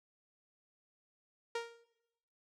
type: tone with exponential decay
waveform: sawtooth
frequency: 466.2 Hz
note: A#4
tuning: in tune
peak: -29 dBFS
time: 1.55-1.84 s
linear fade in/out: 5 ms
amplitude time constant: 61 ms
effects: noise-tail reverb RT60 0.9 s tail -19 dB re dry + low-pass 6000 Hz 12 dB/octave